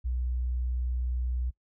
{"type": "tone", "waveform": "sine", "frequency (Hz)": 61.74, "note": "B1", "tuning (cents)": 0, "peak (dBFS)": -27, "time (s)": [0.04, 1.51], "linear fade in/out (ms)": 20, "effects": ["noise-tail reverb RT60 0.1 s tail -22 dB re dry"]}